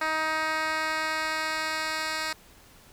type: tone with band-pass filter sweep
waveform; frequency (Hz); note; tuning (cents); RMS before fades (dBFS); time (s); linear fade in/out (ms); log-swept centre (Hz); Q
10% pulse; 314.5; D#4; +19; -29; 0.01-2.33; 5; 1700 to 3700; 0.74
effects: pink hiss -54 dBFS RMS until 2.92 s